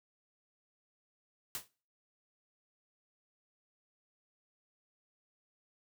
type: noise with exponential decay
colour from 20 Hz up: white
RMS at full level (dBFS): -35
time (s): 1.55-1.68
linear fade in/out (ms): 1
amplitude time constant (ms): 28
effects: noise-tail reverb RT60 0.4 s tail -22 dB re dry